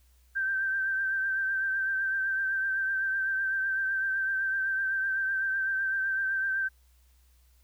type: tone with vibrato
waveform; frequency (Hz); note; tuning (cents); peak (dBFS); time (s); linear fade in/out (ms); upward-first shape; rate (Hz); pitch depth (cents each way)
sine; 1563; G6; -6; -26; 0.35-6.69; 20; triangle; 7.9; 36
effects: added 62 Hz sine -59 dBFS peak until 7.63 s + white hiss -69 dBFS RMS until 7.63 s